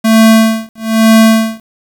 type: tone with tremolo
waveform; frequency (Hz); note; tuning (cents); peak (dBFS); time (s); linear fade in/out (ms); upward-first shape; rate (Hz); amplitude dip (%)
square; 222.5; A3; +20; -3; 0.04-1.66; 10; sine; 1.1; 100
effects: 7-bit